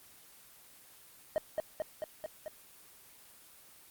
triangle tone with echo, 622.3 Hz, D#5, in tune, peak -25 dBFS, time 1.36-1.38 s, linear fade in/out 0 ms, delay 220 ms, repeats 5, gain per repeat -2 dB, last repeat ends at 2.48 s, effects white hiss -57 dBFS RMS until 3.9 s + Opus 24 kbps

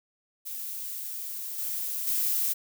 violet noise with level steps, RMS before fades -36 / -32 / -27 dBFS, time 0.45-2.54 s, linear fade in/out 20 ms, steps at 1.58 / 2.07 s, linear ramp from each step 5 ms, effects none

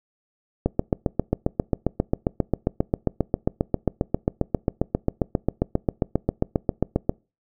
click train, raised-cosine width 2 ms, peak -6 dBFS, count 49, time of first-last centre 0.66-7.094 s, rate 7.46 Hz, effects noise-tail reverb RT60 0.3 s tail -25 dB re dry

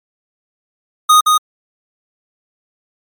square tone with echo, 1241 Hz, D#6, 5 cents flat, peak -6 dBFS, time 1.09-1.21 s, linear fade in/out 10 ms, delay 170 ms, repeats 1, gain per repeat -3 dB, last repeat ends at 1.38 s, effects MP3 96 kbps

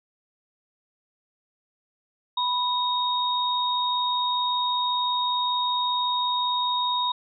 sine tone pair together, 987.8 / 3733 Hz, B5 / A#7, 0 / +2 cents, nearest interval octave + major seventh, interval 2302 cents, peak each -24 / -26 dBFS, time 2.37-7.12 s, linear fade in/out 5 ms, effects none

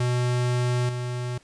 square tone with level steps, 123.3 Hz, B2, 2 cents flat, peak -22 / -28 dBFS, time 0-1.38 s, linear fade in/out 5 ms, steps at 0.89 s, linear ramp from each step 2 ms, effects pink hiss -58 dBFS RMS until 1.43 s + resampled to 22050 Hz

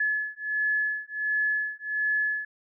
sine beating tone pair, 1711 / 1712.4 Hz, A6 / A6, -49 / -47 cents, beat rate 1.4 Hz, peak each -28 dBFS, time 0-2.45 s, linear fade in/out 5 ms, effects none

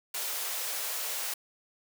white high-pass noise, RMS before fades -34 dBFS, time 0.14-1.34 s, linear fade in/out 5 ms, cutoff 440 Hz, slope 24 dB/octave, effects none

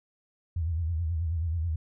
sine tone with vibrato, 82.41 Hz, E2, in tune, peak -26 dBFS, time 0.56-1.76 s, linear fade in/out 5 ms, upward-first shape sine, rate 9.3 Hz, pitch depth 110 cents each way, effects none

